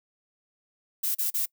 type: noise bursts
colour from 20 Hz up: violet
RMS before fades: -27 dBFS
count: 3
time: 1.03-1.46 s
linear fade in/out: 10 ms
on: 120 ms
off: 35 ms
effects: noise-tail reverb RT60 0.1 s tail -24 dB re dry